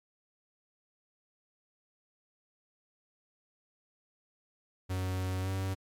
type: tone with pitch glide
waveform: 45% pulse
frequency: 93 to 95.45 Hz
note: F#2 to G2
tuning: +9 to -46 cents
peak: -31 dBFS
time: 4.89-5.75 s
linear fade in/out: 20 ms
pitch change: +45 cents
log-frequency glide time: 5.4-5.5 s
effects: MP3 96 kbps